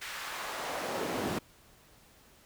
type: noise with high-pass filter sweep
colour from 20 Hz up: brown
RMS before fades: -36 dBFS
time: 0.01-1.39 s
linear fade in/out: 10 ms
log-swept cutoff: 2000 to 230 Hz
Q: 1.1
effects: pink hiss -60 dBFS RMS until 2.45 s